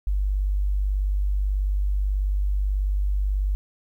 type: tone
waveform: sine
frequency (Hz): 49.17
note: G1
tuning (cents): +6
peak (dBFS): -20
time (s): 0.07-3.55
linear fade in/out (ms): 0
effects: 10-bit